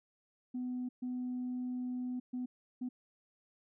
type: tone bursts at uneven times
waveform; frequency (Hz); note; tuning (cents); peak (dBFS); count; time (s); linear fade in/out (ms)
sine; 250.1; B3; +22; -34; 4; 0.54-0.89 / 1.02-2.2 / 2.33-2.46 / 2.81-2.89; 10
effects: tanh soft clip ceiling -32 dBFS